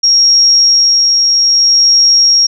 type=tone with tremolo; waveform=sine; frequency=5588 Hz; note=F8; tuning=in tune; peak=-4 dBFS; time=0.03-2.47 s; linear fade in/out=10 ms; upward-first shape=sine; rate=0.62 Hz; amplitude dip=25%; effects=none